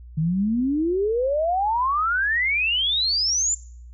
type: exponential sweep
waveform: sine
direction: up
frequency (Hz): 151 to 7340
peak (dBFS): -19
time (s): 0.17-3.55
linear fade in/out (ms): 10
effects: noise-tail reverb RT60 0.6 s tail -22 dB re dry + added 60 Hz sine -39 dBFS peak until 3.93 s